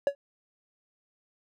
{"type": "tone with exponential decay", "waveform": "triangle", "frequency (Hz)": 563, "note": "C#5", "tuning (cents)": 27, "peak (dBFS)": -15, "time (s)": [0.07, 0.15], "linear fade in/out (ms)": 1, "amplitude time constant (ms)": 17, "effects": []}